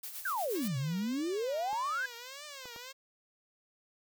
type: noise with tremolo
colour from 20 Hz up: blue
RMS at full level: -41 dBFS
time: 0.03-0.68 s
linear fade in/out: 5 ms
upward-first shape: sine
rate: 8.4 Hz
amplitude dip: 55%
type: exponential two-way sweep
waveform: sine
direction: down then up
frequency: 1661.2 to 126.3 to 1661.2 Hz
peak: -31 dBFS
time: 0.25-2.06 s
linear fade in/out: 5 ms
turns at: 0.77 s
type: tone with vibrato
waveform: 5% pulse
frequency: 529 Hz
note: C5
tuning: 19 cents sharp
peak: -33 dBFS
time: 0.54-2.93 s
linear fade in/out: 20 ms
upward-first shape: triangle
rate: 1.7 Hz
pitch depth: 240 cents each way
type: clicks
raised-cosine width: 1 ms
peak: -35 dBFS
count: 3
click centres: 1.73 / 2.656 / 2.762 s
effects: none